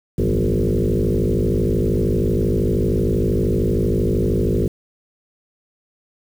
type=tone with frequency modulation; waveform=sine; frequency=138.59 Hz; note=C#3; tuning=in tune; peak=-15 dBFS; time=0.18-4.68 s; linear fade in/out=5 ms; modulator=52.9 Hz; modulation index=6; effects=7-bit